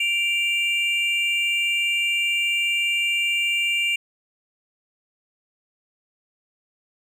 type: tone pair together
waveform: triangle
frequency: 2349 / 2794 Hz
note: D7 / F7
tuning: 0 / 0 cents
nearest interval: minor third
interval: 300 cents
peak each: -21 dBFS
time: 0-3.96 s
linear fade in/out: 5 ms
effects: none